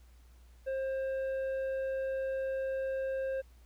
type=tone with tanh clipping; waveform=triangle; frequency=532 Hz; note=C5; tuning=29 cents sharp; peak=-33 dBFS; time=0.66-3.42 s; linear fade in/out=20 ms; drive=11 dB; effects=added 60 Hz sine -55 dBFS peak until 3.65 s + pink hiss -68 dBFS RMS until 3.65 s